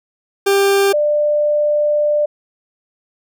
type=tone pair in turn; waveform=40% pulse / sine; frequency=396.2 / 594.3 Hz; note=G4 / D5; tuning=+18 / +20 cents; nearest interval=perfect fifth; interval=702 cents; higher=second; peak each=-10 / -12 dBFS; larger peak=first; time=0.46-0.93 / 0.93-2.26 s; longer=second; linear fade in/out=10 ms; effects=none